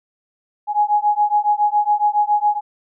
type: beating tone pair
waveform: sine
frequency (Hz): 830.6 / 837.8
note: G#5 / G#5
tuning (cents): 0 / +15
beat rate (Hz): 7.2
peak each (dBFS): -17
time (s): 0.67-2.61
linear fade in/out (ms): 50
effects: none